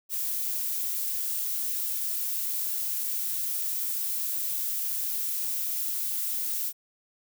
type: noise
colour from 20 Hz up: violet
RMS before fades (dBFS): -30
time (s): 0.09-6.73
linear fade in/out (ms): 50
effects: none